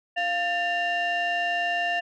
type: tone cluster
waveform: sine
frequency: 697 / 1787 / 2785 Hz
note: F5 / A6 / F7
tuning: -4 / +26 / -5 cents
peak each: -25 / -26 / -28 dBFS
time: 0.16-2.01 s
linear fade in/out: 20 ms
effects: tanh soft clip ceiling -19 dBFS